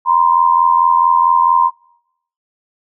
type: tone pair together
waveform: sine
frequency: 950 / 1034.5 Hz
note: A#5 / C6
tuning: +33 / -20 cents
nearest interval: minor second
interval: 147 cents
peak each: -11 dBFS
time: 0.05-1.71 s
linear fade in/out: 50 ms
effects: noise-tail reverb RT60 0.7 s tail -22 dB re dry